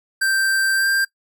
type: tone with pitch glide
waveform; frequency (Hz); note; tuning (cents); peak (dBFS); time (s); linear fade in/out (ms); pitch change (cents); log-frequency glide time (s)
square; 1568 to 1584.4; G6 to G6; 0 to +18; -17; 0.21-1.05; 10; +18; 0.74-0.88
effects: noise-tail reverb RT60 0.1 s tail -20 dB re dry

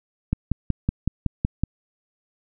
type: click train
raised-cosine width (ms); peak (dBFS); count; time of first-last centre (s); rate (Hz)
5; -8; 8; 0.33-1.636; 5.36
effects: none

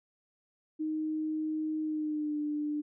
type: tone with pitch glide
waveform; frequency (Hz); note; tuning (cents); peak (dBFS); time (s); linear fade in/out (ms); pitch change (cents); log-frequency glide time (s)
sine; 311.1 to 297.7; D#4 to D4; 0 to +24; -30; 0.79-2.82; 20; -76; 1.82-2.38
effects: none

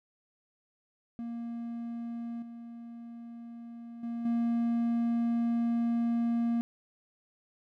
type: tone with level steps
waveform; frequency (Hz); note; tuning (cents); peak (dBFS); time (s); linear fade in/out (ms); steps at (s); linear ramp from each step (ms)
triangle; 233.9; A#3; +6; -33 / -40 / -31 / -24; 1.19-6.61; 0; 2.42 / 4.03 / 4.25; 5
effects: none

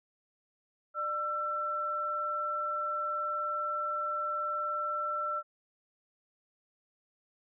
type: tone pair together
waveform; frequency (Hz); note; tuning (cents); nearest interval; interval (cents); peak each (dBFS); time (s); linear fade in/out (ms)
sine; 599 / 1340.4; D5 / E6; +34 / +29; octave + major second; 1395; -39 / -31; 0.94-5.43; 50
effects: none

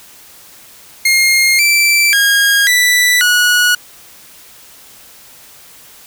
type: tone with pitch steps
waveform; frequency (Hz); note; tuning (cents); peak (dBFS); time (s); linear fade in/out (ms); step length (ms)
sawtooth; 2133 / 2335 / 1631 / 1974 / 1460; C7 / D7 / G#6 / B6 / F#6; +33 / -11 / -32 / -1 / -24; -5; 1.05-3.75; 5; 540
effects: white hiss -40 dBFS RMS until 6.06 s

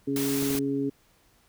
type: harmonic tone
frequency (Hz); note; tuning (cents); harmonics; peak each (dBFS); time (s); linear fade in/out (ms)
138.59; C#3; 0; 1 / 2 / 3; -36 / -26 / -31; 0.07-0.9; 10
type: noise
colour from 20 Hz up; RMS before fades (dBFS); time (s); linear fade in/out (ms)
white; -33; 0.16-0.59; 2
type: clicks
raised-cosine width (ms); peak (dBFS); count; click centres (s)
2; -23; 3; 0.426 / 0.506 / 0.551
effects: pink hiss -63 dBFS RMS until 1.48 s

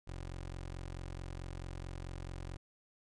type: tone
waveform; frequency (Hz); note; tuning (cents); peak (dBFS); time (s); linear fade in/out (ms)
20% pulse; 44.58; F1; +36; -37; 0.07-2.57; 10
effects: resampled to 22050 Hz

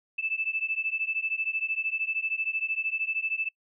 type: beating tone pair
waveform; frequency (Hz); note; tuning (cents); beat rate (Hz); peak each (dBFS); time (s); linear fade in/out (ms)
sine; 2626 / 2639; E7 / E7; -7 / +1; 13; -30; 0.18-3.49; 10
effects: noise-tail reverb RT60 0.1 s tail -25 dB re dry

